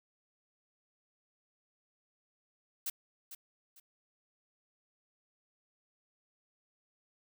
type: noise with echo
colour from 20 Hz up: blue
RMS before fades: -36 dBFS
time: 2.86-2.9 s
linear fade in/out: 5 ms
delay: 450 ms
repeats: 2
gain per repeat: -11 dB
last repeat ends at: 3.8 s
effects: none